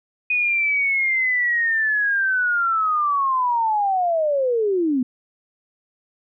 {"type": "linear sweep", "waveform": "sine", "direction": "down", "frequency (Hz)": [2489, 241.6], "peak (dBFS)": -17, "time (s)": [0.3, 5.03], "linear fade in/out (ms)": 5, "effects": []}